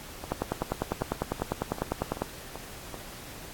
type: two click trains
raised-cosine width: 1 ms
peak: -23 / -12 dBFS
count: 8 / 20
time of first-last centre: 0.24-2.943 / 0.32-2.22 s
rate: 2.59 / 10 Hz
effects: pink hiss -44 dBFS RMS until 3.53 s + AAC 64 kbps